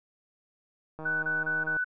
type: click train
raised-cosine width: 1 ms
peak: -27 dBFS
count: 123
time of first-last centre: 0.99-1.767 s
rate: 157 Hz
type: tone bursts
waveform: sine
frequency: 1491 Hz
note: F#6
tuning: 13 cents sharp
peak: -26 dBFS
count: 4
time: 1.05-1.845 s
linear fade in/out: 10 ms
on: 180 ms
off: 25 ms
effects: none